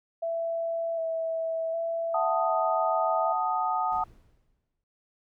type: tone with vibrato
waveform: sine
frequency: 659.3 Hz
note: E5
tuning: in tune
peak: -27 dBFS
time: 0.22-3.33 s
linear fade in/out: 10 ms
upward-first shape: square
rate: 0.66 Hz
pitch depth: 16 cents each way
type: chord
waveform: sine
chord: D# diminished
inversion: first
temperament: equal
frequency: 740 / 880 / 1244.5 Hz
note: F#5 / A5 / D#6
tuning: 0 / 0 / 0 cents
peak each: -29 dBFS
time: 2.14-4.04 s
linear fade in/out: 5 ms
type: noise with exponential decay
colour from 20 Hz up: brown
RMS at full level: -45 dBFS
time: 3.92-4.84 s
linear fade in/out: 1 ms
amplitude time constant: 200 ms
effects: none